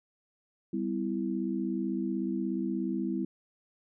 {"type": "chord", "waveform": "sine", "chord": "E minor", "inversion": "first", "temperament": "equal with one note detuned", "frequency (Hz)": [196, 252.4, 329.6], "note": ["G3", "B3", "E4"], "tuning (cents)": [0, 38, 0], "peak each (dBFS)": [-33, -34, -33], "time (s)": [0.73, 3.25], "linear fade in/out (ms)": 5, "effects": []}